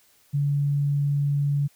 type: tone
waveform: sine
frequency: 143 Hz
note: D3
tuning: 46 cents flat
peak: -20 dBFS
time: 0.33-1.68 s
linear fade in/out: 20 ms
effects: white hiss -60 dBFS RMS until 1.75 s